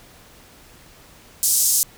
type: band-pass noise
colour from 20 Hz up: pink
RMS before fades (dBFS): -18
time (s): 1.43-1.83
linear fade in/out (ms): 0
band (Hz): 6200 to 14000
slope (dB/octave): 24
effects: pink hiss -48 dBFS RMS until 1.97 s